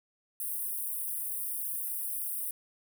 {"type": "high-pass noise", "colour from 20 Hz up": "white", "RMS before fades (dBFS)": -35, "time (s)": [0.4, 2.51], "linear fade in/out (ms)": 2, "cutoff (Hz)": 8900, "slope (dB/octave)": 96, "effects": []}